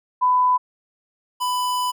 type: tone pair in turn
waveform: sine / square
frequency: 1000 / 995.9 Hz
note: B5 / B5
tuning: +21 / +14 cents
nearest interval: unison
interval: 7 cents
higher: first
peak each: -14 / -21 dBFS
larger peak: first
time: 0.21-0.58 / 1.4-1.92 s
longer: second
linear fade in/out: 20 ms
effects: none